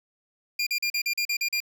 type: tone bursts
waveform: 25% pulse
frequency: 2400 Hz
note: D7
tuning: 37 cents sharp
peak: -20 dBFS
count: 9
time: 0.59-1.603 s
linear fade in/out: 5 ms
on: 77 ms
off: 40 ms
effects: none